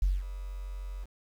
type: tone with ADSR envelope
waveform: sine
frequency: 46.52 Hz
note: F#1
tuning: 10 cents sharp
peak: -20 dBFS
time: 0.02-1.06 s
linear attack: 5 ms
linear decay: 200 ms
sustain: -15 dB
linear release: 31 ms
effects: tanh soft clip ceiling -18 dBFS + 9-bit